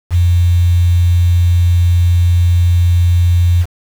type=tone with quantisation; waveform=sine; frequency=87.31 Hz; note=F2; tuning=in tune; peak=-7 dBFS; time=0.1-3.66 s; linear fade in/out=50 ms; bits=5; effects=none